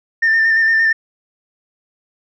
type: tone with vibrato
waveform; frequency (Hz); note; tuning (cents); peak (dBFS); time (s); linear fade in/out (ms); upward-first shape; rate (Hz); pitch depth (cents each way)
sine; 1800; A6; +39; -9; 0.22-0.93; 10; square; 8.7; 21
effects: tanh soft clip ceiling -8 dBFS